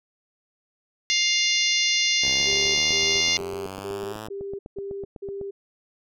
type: harmonic tone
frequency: 702 Hz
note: F5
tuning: 9 cents sharp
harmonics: 3 / 4 / 5 / 6 / 7 / 8 / 9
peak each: -25 / -26 / -27 / -28 / -28 / -29 / -30 dBFS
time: 1.1-3.37 s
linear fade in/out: 0 ms
type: exponential sweep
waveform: 5% pulse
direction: up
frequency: 65.41 to 110 Hz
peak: -23 dBFS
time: 2.22-4.28 s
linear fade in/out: 10 ms
type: click train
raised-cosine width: 2 ms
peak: -25 dBFS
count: 26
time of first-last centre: 2.28-5.413 s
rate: 7.98 Hz
type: tone bursts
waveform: sine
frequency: 396.3 Hz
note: G4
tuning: 19 cents sharp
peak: -30 dBFS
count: 7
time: 2.46-5.51 s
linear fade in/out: 10 ms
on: 290 ms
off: 170 ms
effects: none